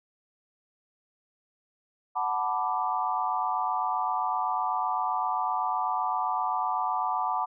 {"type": "chord", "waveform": "sine", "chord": "B minor seventh", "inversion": "second", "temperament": "equal", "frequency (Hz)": [740, 880, 987.8, 1174.7], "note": ["F#5", "A5", "B5", "D6"], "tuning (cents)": [0, 0, 0, 0], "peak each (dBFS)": -31, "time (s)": [2.15, 7.46], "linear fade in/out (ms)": 20, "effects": []}